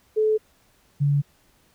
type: tone pair in turn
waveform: sine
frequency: 432.5 / 143.04 Hz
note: A4 / D3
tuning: -30 / -45 cents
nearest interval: octave + perfect fifth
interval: 1915 cents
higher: first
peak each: -17 dBFS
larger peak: neither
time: 0.16-0.38 / 1-1.22 s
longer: neither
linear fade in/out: 20 ms
effects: pink hiss -61 dBFS RMS until 1.74 s